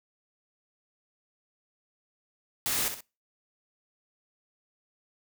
white noise with echo, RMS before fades -29 dBFS, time 2.66-2.88 s, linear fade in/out 0 ms, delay 63 ms, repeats 2, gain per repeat -8 dB, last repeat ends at 3.006 s, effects noise-tail reverb RT60 0.3 s tail -24 dB re dry

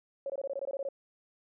sine tone bursts, 551 Hz, C#5, 11 cents flat, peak -32 dBFS, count 11, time 0.26-0.888 s, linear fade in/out 2 ms, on 38 ms, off 21 ms, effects none

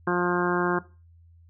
harmonic tone, 177.1 Hz, F3, 24 cents sharp, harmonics 1 / 2 / 3 / 4 / 5 / 6 / 7 / 8 / 9, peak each -28 / -25 / -36 / -34 / -34 / -30 / -35 / -33 / -33 dBFS, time 0.07-0.79 s, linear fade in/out 5 ms, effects noise-tail reverb RT60 0.3 s tail -17 dB re dry + added 84 Hz sine -51 dBFS peak until 1.49 s

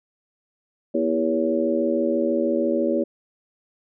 harmonic tone with a mistuned harmonic, 80.2 Hz, E2, 47 cents flat, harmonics 3 / 4 / 5 / 6 / 7, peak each -25 / -24 / -26 / -32 / -24 dBFS, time 0.94-3.04 s, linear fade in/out 10 ms, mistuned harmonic 4, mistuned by +33 cents, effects none

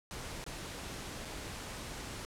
pink noise with dropouts, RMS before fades -43 dBFS, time 0.11-2.25 s, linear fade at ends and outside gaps 0 ms, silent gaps 0.441-0.464 / 1.25-1.254 s, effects low-pass 10000 Hz 12 dB/octave

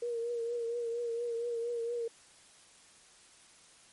sine tone with vibrato, 470 Hz, A#4, 14 cents sharp, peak -32 dBFS, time 0.02-2.08 s, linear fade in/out 5 ms, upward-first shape triangle, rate 4.3 Hz, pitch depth 48 cents each way, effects white hiss -59 dBFS RMS until 3.92 s + MP3 48 kbps

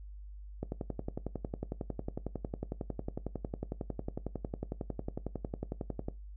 click train, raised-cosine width 2 ms, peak -22 dBFS, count 61, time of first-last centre 0.63-6.085 s, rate 11 Hz, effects noise-tail reverb RT60 0.2 s tail -18 dB re dry + added 50 Hz sine -44 dBFS peak until 6.36 s

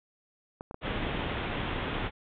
clicks, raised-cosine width 1 ms, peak -25 dBFS, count 8, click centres 0.609 / 0.711 / 0.744 / 0.88 / 1.068 / 1.112 / 1.15 / 1.209 s
pink low-pass noise, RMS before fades -33 dBFS, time 0.81-2.11 s, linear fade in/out 50 ms, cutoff 3600 Hz, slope 96 dB/octave
effects none

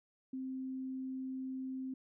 sine tone, 261.6 Hz, C4, in tune, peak -38 dBFS, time 0.33-1.94 s, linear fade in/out 5 ms, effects none

